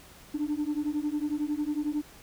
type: beating tone pair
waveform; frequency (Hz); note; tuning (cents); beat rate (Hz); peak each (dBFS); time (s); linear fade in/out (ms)
sine; 292.2 / 303.2; D4 / D#4; -9 / -45; 11; -29; 0.34-2.02; 10
effects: tanh soft clip ceiling -23 dBFS + pink hiss -52 dBFS RMS until 2.22 s